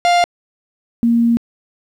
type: tone pair in turn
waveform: 45% pulse / sine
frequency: 700 / 233.6 Hz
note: F5 / A#3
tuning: +4 / +4 cents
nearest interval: octave + perfect fifth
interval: 1900 cents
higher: first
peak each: -10 dBFS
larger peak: neither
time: 0.05-0.24 / 1.03-1.37 s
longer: second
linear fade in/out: 0 ms
effects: low-pass 6000 Hz 12 dB/octave + 8-bit